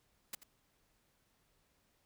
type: noise with echo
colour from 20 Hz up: white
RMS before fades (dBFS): -41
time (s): 0.33-0.35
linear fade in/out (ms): 5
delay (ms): 85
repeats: 1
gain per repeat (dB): -14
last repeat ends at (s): 0.435
effects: pink hiss -75 dBFS RMS until 2.05 s